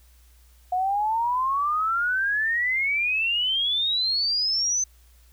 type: exponential sweep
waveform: sine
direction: up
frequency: 718 to 6200 Hz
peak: -21 dBFS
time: 0.72-4.84 s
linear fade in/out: 5 ms
effects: added 60 Hz sine -52 dBFS peak until 5.32 s + white hiss -61 dBFS RMS until 5.32 s